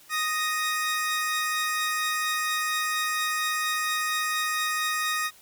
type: tone pair together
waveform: sawtooth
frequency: 1244.5 / 1864.6 Hz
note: D#6 / A#6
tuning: 0 / 0 cents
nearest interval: perfect fifth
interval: 700 cents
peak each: -24 / -25 dBFS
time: 0.09-5.31 s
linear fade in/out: 50 ms
effects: white hiss -54 dBFS RMS until 5.41 s